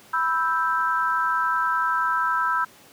sine chord, E minor, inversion second, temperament equal, 987.8 / 1318.5 / 1568 Hz, B5 / E6 / G6, 0 / 0 / 0 cents, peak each -25 / -23 / -26 dBFS, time 0.13-2.65 s, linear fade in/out 10 ms, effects pink hiss -50 dBFS RMS until 2.92 s + high-pass 150 Hz 12 dB/octave

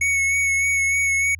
square tone with vibrato, 2212 Hz, C#7, 4 cents flat, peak -18 dBFS, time 0.01-1.35 s, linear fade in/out 5 ms, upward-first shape sine, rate 3.3 Hz, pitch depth 20 cents each way, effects added 84 Hz sine -37 dBFS peak until 1.39 s + low-pass 11000 Hz 12 dB/octave

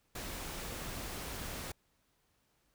pink noise, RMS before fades -42 dBFS, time 0.15-1.72 s, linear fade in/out 5 ms, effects pink hiss -75 dBFS RMS until 2.74 s

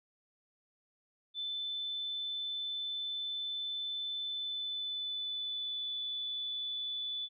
sine tone with pitch glide, 3520 to 3476 Hz, A7 to A7, 0 to -22 cents, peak -35 dBFS, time 1.34-7.29 s, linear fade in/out 50 ms, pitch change -22 cents, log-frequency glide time 4.21-5.92 s, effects none

